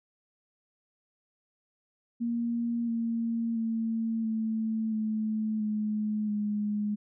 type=tone with pitch steps; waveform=sine; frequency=234.7 / 230.1 / 225.7 / 221.3 / 217 / 212.7 / 208.6 Hz; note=A#3 / A#3 / A3 / A3 / A3 / G#3 / G#3; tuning=+12 / -22 / +44 / +10 / -24 / +42 / +8 cents; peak=-27 dBFS; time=2.2-6.96 s; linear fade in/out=20 ms; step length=680 ms; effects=none